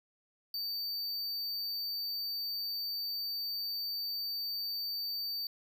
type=tone; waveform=square; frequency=4601 Hz; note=D8; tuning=36 cents flat; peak=-35 dBFS; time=0.54-5.47 s; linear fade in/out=2 ms; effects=none